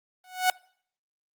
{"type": "tone with exponential growth", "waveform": "sawtooth", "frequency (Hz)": 738, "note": "F#5", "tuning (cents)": -5, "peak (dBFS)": -13, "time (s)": [0.24, 0.5], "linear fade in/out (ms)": 2, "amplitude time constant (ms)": 56, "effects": ["noise-tail reverb RT60 0.6 s tail -25 dB re dry", "Opus 32 kbps"]}